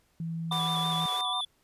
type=tone; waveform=sine; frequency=164.81 Hz; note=E3; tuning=in tune; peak=-31 dBFS; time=0.2-1.06 s; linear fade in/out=2 ms
type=chord; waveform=sine; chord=B minor; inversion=second; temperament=equal; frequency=740 / 987.8 / 1174.7 Hz; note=F#5 / B5 / D6; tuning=0 / 0 / 0 cents; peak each=-35 dBFS; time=0.51-1.41 s; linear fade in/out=5 ms
type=tone with vibrato; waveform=triangle; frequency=3520 Hz; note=A7; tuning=in tune; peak=-29 dBFS; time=0.51-1.45 s; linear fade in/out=5 ms; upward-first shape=square; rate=6.1 Hz; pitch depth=31 cents each way
type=high-pass noise; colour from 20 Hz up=pink; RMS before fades=-43 dBFS; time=0.52-1.21 s; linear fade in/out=0 ms; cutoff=370 Hz; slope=48 dB/octave
effects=pink hiss -69 dBFS RMS until 1.63 s + resampled to 32000 Hz